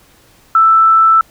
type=tone; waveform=sine; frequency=1323 Hz; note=E6; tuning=6 cents sharp; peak=-5 dBFS; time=0.55-1.21 s; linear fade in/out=2 ms; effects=pink hiss -48 dBFS RMS until 1.3 s